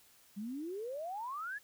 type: exponential sweep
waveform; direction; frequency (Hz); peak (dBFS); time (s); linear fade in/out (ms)
sine; up; 194.1 to 1757; -38; 0.36-1.59; 20
effects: white hiss -64 dBFS RMS until 1.63 s